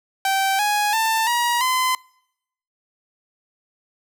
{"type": "tone with pitch steps", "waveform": "sawtooth", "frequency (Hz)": [776, 831.7, 891.4, 955.4, 1023.9], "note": ["G5", "G#5", "A5", "A#5", "C6"], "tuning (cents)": [-18, 2, 22, 42, -38], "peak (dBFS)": -14, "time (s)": [0.25, 1.95], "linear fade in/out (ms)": 2, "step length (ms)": 340, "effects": ["noise-tail reverb RT60 0.8 s tail -26 dB re dry"]}